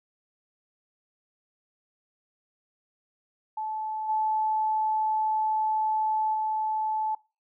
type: tone with level steps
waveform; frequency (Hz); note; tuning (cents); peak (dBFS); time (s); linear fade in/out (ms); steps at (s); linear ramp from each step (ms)
sine; 868; A5; -24; -29 / -23 / -25; 3.57-7.15; 5; 4.08 / 6.33; 20
effects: noise-tail reverb RT60 0.3 s tail -22 dB re dry